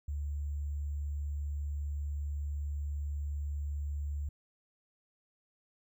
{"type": "tone with sample-and-hold", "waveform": "sine", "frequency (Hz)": 72.6, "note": "D2", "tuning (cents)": -19, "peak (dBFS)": -33, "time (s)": [0.08, 4.29], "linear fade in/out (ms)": 5, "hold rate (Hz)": 7350, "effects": []}